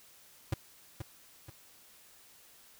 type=tone with echo; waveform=square; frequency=110 Hz; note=A2; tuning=in tune; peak=-28 dBFS; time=0.52-0.54 s; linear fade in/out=5 ms; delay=480 ms; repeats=2; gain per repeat=-8 dB; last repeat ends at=1.5 s; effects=white hiss -59 dBFS RMS until 2.79 s